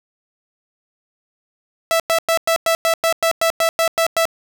sawtooth tone bursts, 659.3 Hz, E5, in tune, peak -10 dBFS, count 13, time 1.91-4.254 s, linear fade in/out 0 ms, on 88 ms, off 100 ms, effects none

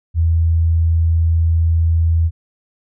sine tone, 82.41 Hz, E2, in tune, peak -11 dBFS, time 0.14-2.31 s, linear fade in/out 50 ms, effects none

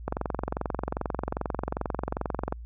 click train, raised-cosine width 1 ms, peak -14 dBFS, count 56, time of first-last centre 0.08-2.524 s, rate 22.5 Hz, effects added 58 Hz sine -38 dBFS peak until 2.65 s

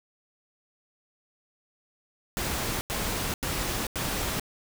pink noise bursts, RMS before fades -30 dBFS, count 4, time 2.37-4.397 s, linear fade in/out 0 ms, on 440 ms, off 89 ms, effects none

